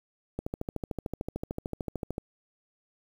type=click train; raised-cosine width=2 ms; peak=-19 dBFS; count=25; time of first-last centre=0.39-2.181 s; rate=13.4 Hz; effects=8-bit